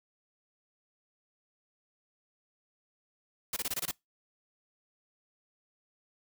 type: noise bursts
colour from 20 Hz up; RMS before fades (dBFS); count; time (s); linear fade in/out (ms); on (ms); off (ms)
white; -33; 7; 3.53-3.913; 5; 35; 23
effects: noise-tail reverb RT60 0.2 s tail -26 dB re dry